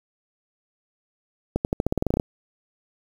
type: accelerating click train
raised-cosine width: 2 ms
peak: -8 dBFS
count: 13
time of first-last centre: 1.56-2.199 s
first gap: 89 ms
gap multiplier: 0.9
effects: 7-bit